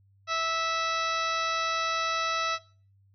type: harmonic tone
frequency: 655 Hz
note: E5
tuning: 11 cents flat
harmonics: 1 / 2 / 3 / 4 / 5 / 6 / 7 / 8 / 9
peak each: -35 / -28 / -36 / -35 / -43 / -36 / -44 / -40 / -43 dBFS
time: 0.27-2.59 s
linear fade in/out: 50 ms
effects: noise-tail reverb RT60 0.4 s tail -18 dB re dry + added 98 Hz sine -59 dBFS peak until 3.14 s